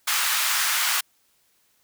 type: high-pass noise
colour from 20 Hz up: pink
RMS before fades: -23 dBFS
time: 0.07-1.01 s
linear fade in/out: 10 ms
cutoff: 1100 Hz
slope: 24 dB/octave
effects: white hiss -65 dBFS RMS until 1.83 s